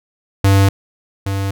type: tone pair in turn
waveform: square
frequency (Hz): 98 / 98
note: G2 / G2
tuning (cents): 0 / 0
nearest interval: unison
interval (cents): 0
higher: neither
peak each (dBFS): -9 / -18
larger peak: first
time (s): 0.44-0.69 / 1.26-1.51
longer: neither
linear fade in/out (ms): 5
effects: none